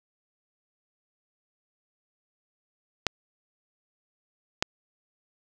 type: clicks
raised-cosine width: 0.2 ms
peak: -5 dBFS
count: 2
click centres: 3.067 / 4.625 s
effects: none